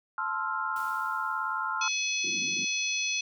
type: chord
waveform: sine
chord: F major seventh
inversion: first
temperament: equal with one note detuned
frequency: 874.4 / 1046.5 / 1318.5 / 1396.9 Hz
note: A5 / C6 / E6 / F6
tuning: -11 / 0 / 0 / 0 cents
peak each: -36 / -34 / -35 / -32 dBFS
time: 0.18-1.88 s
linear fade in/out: 2 ms
type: noise with exponential decay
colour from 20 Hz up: white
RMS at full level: -48 dBFS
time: 0.76-2.19 s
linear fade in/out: 1 ms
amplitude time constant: 310 ms
type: harmonic tone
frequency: 850 Hz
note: G#5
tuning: 40 cents sharp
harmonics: 3 / 4 / 5 / 6 / 7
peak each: -30 / -35 / -37 / -44 / -33 dBFS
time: 1.81-3.21 s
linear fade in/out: 5 ms
type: band-pass noise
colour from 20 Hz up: white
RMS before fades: -43 dBFS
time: 2.24-2.65 s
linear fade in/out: 5 ms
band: 150 to 370 Hz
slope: 96 dB/octave
effects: none